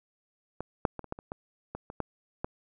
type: clicks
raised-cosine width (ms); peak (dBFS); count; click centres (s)
1; -20 / -9 / -22 / -30 / -19 / -29 / -22 / -22 / -27 / -16 / -17; 11; 0.606 / 0.852 / 0.993 / 1.043 / 1.124 / 1.189 / 1.319 / 1.75 / 1.901 / 2.003 / 2.445
effects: none